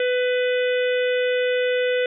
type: harmonic tone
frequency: 498.6 Hz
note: B4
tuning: 16 cents sharp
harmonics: 1 / 3 / 4 / 5 / 6 / 7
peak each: -19 / -29 / -31 / -33 / -35 / -36 dBFS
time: 0-2.06 s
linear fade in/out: 2 ms
effects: none